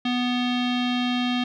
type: tone with low-pass filter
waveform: square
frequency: 246.9 Hz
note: B3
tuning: in tune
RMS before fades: -24 dBFS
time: 0.05-1.44 s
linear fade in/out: 5 ms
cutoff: 3400 Hz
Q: 4.4
effects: none